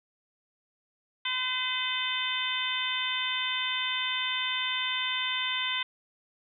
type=harmonic tone; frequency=510 Hz; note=C5; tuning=44 cents flat; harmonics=2 / 3 / 4 / 5 / 6 / 7; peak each=-37 / -38 / -34 / -37 / -33 / -33 dBFS; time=1.25-5.83 s; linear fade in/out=5 ms; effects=none